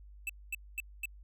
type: tone bursts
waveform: square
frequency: 2637 Hz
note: E7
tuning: in tune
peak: -34 dBFS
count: 4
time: 0.27-1.056 s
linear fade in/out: 2 ms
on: 24 ms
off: 230 ms
effects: added 50 Hz sine -50 dBFS peak until 1.23 s